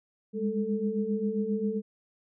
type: tone cluster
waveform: sine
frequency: 202.3 / 209.8 / 441.6 Hz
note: G#3 / G#3 / A4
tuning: -45 / +18 / +6 cents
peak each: -31 dBFS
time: 0.33-1.82 s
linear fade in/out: 50 ms
effects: none